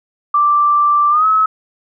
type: tone with pitch glide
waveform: sine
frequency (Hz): 1174.7 to 1288.4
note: D6 to E6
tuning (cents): 0 to -40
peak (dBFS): -9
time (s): 0.34-1.46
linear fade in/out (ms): 5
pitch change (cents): +160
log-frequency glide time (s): 1.1-1.26
effects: none